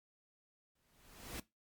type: noise with exponential growth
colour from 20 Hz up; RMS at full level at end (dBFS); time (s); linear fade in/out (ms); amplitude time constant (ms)
pink; -42; 0.75-1.4; 5; 140
effects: noise-tail reverb RT60 0.2 s tail -19 dB re dry + MP3 96 kbps